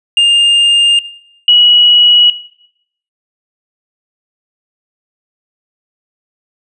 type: tone pair in turn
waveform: triangle / sine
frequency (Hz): 2812 / 2919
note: F7 / F#7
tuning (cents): +11 / -24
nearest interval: minor second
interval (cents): 65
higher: second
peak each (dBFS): -3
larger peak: neither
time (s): 0.17-0.99 / 1.48-2.3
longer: neither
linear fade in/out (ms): 2
effects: noise-tail reverb RT60 0.8 s tail -20 dB re dry + resampled to 24000 Hz